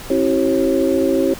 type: tone cluster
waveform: sine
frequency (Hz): 269 / 329.4 / 383.7 / 543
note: C4 / E4 / G4 / C#5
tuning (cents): +48 / -1 / -37 / -36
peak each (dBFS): -19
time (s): 0.1-1.34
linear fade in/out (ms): 5
effects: pink hiss -34 dBFS RMS until 1.39 s